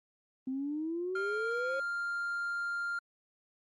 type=exponential sweep; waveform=sine; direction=up; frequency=256.2 to 548 Hz; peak=-32 dBFS; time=0.47-1.8 s; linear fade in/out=5 ms
type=tone; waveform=triangle; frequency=1396.9 Hz; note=F6; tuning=in tune; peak=-30 dBFS; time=1.15-2.99 s; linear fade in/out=5 ms
effects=tanh soft clip ceiling -26 dBFS + Opus 32 kbps